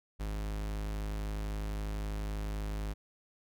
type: tone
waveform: 45% pulse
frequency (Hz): 51.91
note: G#1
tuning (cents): 0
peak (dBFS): -34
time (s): 0.19-2.94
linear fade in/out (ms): 20
effects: none